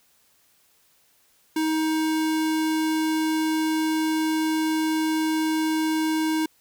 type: tone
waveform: square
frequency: 315.4 Hz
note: D#4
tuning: 24 cents sharp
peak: -22 dBFS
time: 1.56-6.46 s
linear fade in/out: 5 ms
effects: white hiss -62 dBFS RMS until 6.6 s